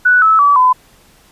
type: tone with pitch steps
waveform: sine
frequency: 1480 / 1303.4 / 1147.8 / 1010.9 Hz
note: F#6 / E6 / D6 / B5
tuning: 0 / -20 / -40 / +40 cents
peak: -6 dBFS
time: 0.05-0.73 s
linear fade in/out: 10 ms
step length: 170 ms
effects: pink hiss -48 dBFS RMS until 1.31 s + resampled to 32000 Hz